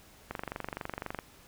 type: click train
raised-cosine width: 0.5 ms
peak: -20 dBFS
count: 22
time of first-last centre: 0.31-1.189 s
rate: 23.9 Hz
effects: pink hiss -57 dBFS RMS until 1.47 s